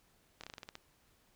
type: slowing click train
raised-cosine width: 0.2 ms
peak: -28 dBFS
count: 9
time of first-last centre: 0.41-0.754 s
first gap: 26 ms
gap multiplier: 1.14
effects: pink hiss -70 dBFS RMS until 1.35 s